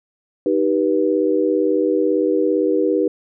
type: chord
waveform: sine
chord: Eb augmented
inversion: none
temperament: just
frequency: 311.1 / 388.9 / 486.1 Hz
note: Eb4 / G4 / B4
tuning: 0 / -14 / -28 cents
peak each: -19 dBFS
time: 0.46-3.08 s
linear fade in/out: 2 ms
effects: none